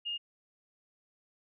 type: tone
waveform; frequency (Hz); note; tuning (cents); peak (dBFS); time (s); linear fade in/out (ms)
sine; 2837; F7; +27; -33; 0.05-0.18; 20
effects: none